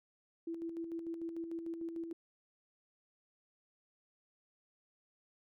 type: tone with tremolo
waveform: sine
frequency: 332.4 Hz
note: E4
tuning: 15 cents sharp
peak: -37 dBFS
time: 0.47-2.13 s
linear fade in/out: 5 ms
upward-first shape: square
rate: 6.7 Hz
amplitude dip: 45%
effects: none